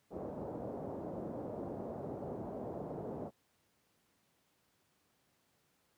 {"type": "low-pass noise", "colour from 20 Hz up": "white", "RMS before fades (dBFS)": -42, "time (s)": [0.1, 3.31], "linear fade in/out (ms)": 50, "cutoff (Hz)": 650, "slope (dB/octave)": 24, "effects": ["pink hiss -75 dBFS RMS until 5.97 s", "high-pass 100 Hz 12 dB/octave"]}